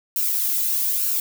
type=noise with flanger; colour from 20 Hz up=violet; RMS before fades=-22 dBFS; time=0.16-1.2 s; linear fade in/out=2 ms; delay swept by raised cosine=0.71 to 2.01 ms; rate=1.1 Hz; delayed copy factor=+0.5; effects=none